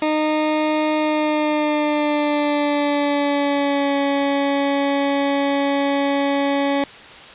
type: tone with pitch glide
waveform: 20% pulse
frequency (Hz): 307.4 to 280.3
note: D#4 to C#4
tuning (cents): -21 to +19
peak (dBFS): -12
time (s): 0.02-6.84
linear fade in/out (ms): 2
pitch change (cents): -160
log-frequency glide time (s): 0.95-3.96
effects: white hiss -39 dBFS RMS until 7.34 s + resampled to 8000 Hz